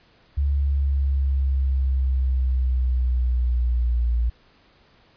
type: linear sweep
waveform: sine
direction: down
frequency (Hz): 70.8 to 58.27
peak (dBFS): -18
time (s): 0.37-4.3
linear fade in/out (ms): 10
effects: pink hiss -57 dBFS RMS until 5.16 s + resampled to 11025 Hz